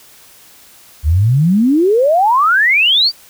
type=exponential sweep; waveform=sine; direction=up; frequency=70 to 4803 Hz; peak=-8 dBFS; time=1.03-3.12 s; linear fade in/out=50 ms; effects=white hiss -43 dBFS RMS until 3.29 s